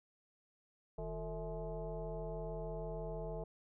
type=tone with frequency modulation; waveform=sine; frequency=245.2 Hz; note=B3; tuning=12 cents flat; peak=-39 dBFS; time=0.98-3.44 s; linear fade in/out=5 ms; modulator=202 Hz; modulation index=2.4; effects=none